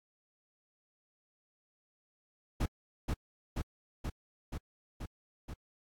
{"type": "noise with echo", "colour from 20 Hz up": "brown", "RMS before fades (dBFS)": -29, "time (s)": [2.6, 2.66], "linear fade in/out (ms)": 10, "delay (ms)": 480, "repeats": 6, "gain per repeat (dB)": -2, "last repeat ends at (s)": 5.54, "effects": ["AAC 64 kbps"]}